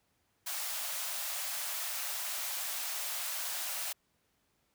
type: high-pass noise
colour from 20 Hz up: white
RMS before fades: -37 dBFS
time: 0.46-3.93 s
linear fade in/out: 10 ms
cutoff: 560 Hz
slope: 96 dB/octave
effects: pink hiss -75 dBFS RMS until 4.74 s + high-pass 60 Hz 12 dB/octave